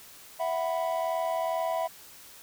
triangle chord, E suspended second, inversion none, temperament just, 659.3 / 741.7 / 988.9 Hz, E5 / F#5 / B5, 0 / +4 / +2 cents, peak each -27 / -31 / -32 dBFS, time 0.39-1.88 s, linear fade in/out 20 ms, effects white hiss -50 dBFS RMS until 2.42 s

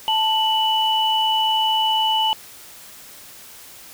sine tone pair together, 880 / 2964 Hz, A5 / F#7, 0 / +2 cents, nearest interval octave + major sixth, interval 2102 cents, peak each -19 dBFS, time 0.08-2.33 s, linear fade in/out 0 ms, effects white hiss -42 dBFS RMS until 3.93 s

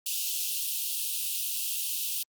white high-pass noise, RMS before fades -31 dBFS, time 0.06-2.23 s, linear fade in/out 5 ms, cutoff 2600 Hz, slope 96 dB/octave, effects Opus 48 kbps

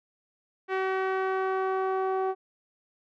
sawtooth tone with low-pass filter sweep, 379.7 Hz, F#4, 45 cents sharp, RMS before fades -28 dBFS, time 0.68-2.35 s, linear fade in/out 50 ms, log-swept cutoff 2000 to 900 Hz, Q 1.6, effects none

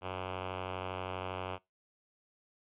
5% pulse tone with notch filter, 92.5 Hz, F#2, in tune, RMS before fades -39 dBFS, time 0.01-1.59 s, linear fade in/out 50 ms, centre 230 Hz, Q 1.2, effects noise-tail reverb RT60 0.2 s tail -22 dB re dry + resampled to 8000 Hz

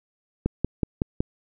click train, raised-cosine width 3 ms, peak -9 dBFS, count 5, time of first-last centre 0.46-1.205 s, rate 5.37 Hz, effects none

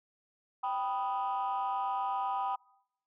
sine chord, G augmented, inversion none, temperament equal, 784 / 987.8 / 1244.5 Hz, G5 / B5 / D#6, 0 / 0 / 0 cents, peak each -32 / -33 / -37 dBFS, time 0.63-2.56 s, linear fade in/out 10 ms, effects noise-tail reverb RT60 0.8 s tail -25 dB re dry + tanh soft clip ceiling -25 dBFS

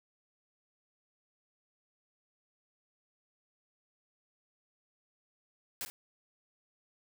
white noise with echo, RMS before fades -38 dBFS, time 5.81-5.85 s, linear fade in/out 0 ms, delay 50 ms, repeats 1, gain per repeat -11 dB, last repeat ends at 5.9 s, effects none

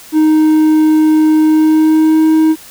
triangle tone with pitch glide, 311.1 to 316 Hz, D#4 to D#4, 0 to +27 cents, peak -4 dBFS, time 0.12-2.56 s, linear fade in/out 50 ms, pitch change +27 cents, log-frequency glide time 1.42-2.26 s, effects white hiss -36 dBFS RMS until 2.7 s

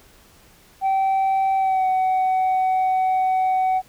sine tone with pitch glide, 772 to 750.5 Hz, G5 to F#5, -27 to +24 cents, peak -14 dBFS, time 0.81-3.82 s, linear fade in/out 50 ms, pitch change -49 cents, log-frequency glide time 1.57-1.86 s, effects tanh soft clip ceiling -16 dBFS + pink hiss -52 dBFS RMS until 3.88 s

